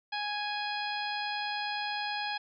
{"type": "harmonic tone", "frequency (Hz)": 830.6, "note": "G#5", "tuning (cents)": 0, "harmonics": [1, 2, 3, 4, 5, 6], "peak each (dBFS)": [-35, -38, -40, -41, -42, -43], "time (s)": [0.12, 2.38], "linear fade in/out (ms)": 10, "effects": []}